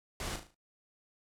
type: noise with echo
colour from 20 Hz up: pink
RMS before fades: -38 dBFS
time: 0.2-0.36 s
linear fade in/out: 2 ms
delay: 37 ms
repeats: 5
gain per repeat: -7 dB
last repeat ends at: 0.545 s
effects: noise-tail reverb RT60 0.1 s tail -19 dB re dry + low-pass 10000 Hz 12 dB/octave